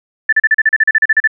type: tone bursts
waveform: sine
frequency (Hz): 1760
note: A6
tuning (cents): 0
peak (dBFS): -6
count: 14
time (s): 0.29-1.275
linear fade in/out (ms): 5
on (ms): 36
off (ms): 37
effects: none